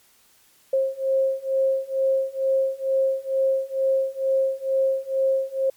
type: beating tone pair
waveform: sine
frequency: 533 / 535.2 Hz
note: C5 / C5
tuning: +32 / +39 cents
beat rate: 2.2 Hz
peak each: -23 / -22 dBFS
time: 0.73-5.7 s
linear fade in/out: 5 ms
effects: white hiss -58 dBFS RMS until 5.76 s + MP3 96 kbps